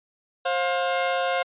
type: tone pair together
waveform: sawtooth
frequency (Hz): 531.1 / 709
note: C5 / F5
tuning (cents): +26 / +26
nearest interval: perfect fourth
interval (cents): 500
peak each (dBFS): -21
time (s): 0.45-1.43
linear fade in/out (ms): 10
effects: resampled to 8000 Hz